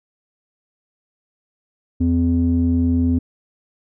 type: tone with low-pass filter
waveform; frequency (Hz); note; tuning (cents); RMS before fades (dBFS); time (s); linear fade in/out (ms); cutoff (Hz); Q
square; 84.8; E2; +50; -17; 2-3.19; 10; 270; 4.5
effects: none